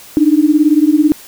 sine beating tone pair, 293.7 / 311.7 Hz, D4 / D#4, 0 / +3 cents, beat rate 18 Hz, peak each -10 dBFS, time 0.17-1.12 s, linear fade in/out 0 ms, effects white hiss -37 dBFS RMS until 1.27 s

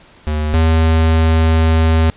square tone pair in turn, 76.2 / 80.59 Hz, D#2 / E2, -36 / -39 cents, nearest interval minor second, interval 97 cents, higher second, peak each -16 / -10 dBFS, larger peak second, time 0.27-0.54 / 0.54-2.1 s, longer second, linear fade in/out 0 ms, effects pink hiss -45 dBFS RMS until 2.16 s + resampled to 8000 Hz

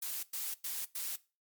blue noise bursts, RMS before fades -38 dBFS, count 4, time 0.02-1.16 s, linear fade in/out 5 ms, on 210 ms, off 100 ms, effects noise-tail reverb RT60 0.3 s tail -19 dB re dry + MP3 96 kbps

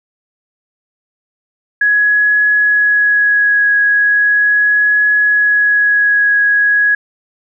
sine tone with vibrato, 1673 Hz, G#6, 12 cents sharp, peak -8 dBFS, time 1.81-6.95 s, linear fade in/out 5 ms, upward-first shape triangle, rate 0.38 Hz, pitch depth 13 cents each way, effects none

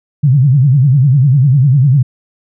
sine tone with vibrato, 135.5 Hz, C#3, 39 cents flat, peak -5 dBFS, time 0.23-2.03 s, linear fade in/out 10 ms, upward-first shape triangle, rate 10 Hz, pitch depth 220 cents each way, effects none

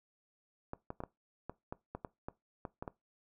clicks, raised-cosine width 1 ms, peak -26 dBFS, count 12, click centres 0.734 / 0.904 / 1.004 / 1.037 / 1.496 / 1.725 / 1.95 / 2.048 / 2.285 / 2.652 / 2.825 / 2.878 s, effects noise-tail reverb RT60 0.2 s tail -20 dB re dry

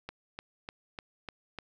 click train, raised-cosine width 0.3 ms, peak -23 dBFS, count 6, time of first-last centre 0.09-1.587 s, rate 3.34 Hz, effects none

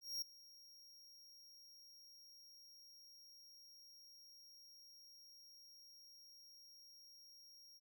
45% pulse tone with ADSR envelope, 5588 Hz, F8, in tune, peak -39 dBFS, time 0.01-7.8 s, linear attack 210 ms, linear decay 3 ms, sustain -21 dB, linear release 33 ms, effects none

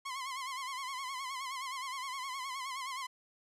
sawtooth tone with vibrato, 1054 Hz, C6, 12 cents sharp, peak -34 dBFS, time 0.05-3.07 s, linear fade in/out 10 ms, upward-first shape sine, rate 9.6 Hz, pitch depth 92 cents each way, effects low-pass 10000 Hz 12 dB/octave

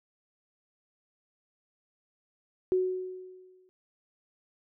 sine tone with exponential decay, 370 Hz, F#4, in tune, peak -21 dBFS, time 2.72-3.69 s, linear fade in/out 0 ms, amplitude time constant 210 ms, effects none

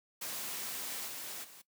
white noise with level steps, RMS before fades -40 / -43 / -54 dBFS, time 0.21-1.62 s, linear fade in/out 10 ms, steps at 1.06 / 1.43 s, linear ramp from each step 20 ms, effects noise-tail reverb RT60 0.1 s tail -18 dB re dry + high-pass 150 Hz 12 dB/octave

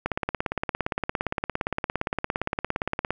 click train, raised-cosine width 0.5 ms, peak -10 dBFS, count 54, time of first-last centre 0.06-3.106 s, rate 17.4 Hz, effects none

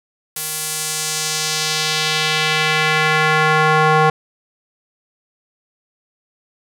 square tone with band-pass filter sweep, 155.56 Hz, D#3, in tune, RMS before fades -17 dBFS, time 0.36-4.1 s, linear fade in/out 5 ms, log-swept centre 12000 to 980 Hz, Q 1.2, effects none

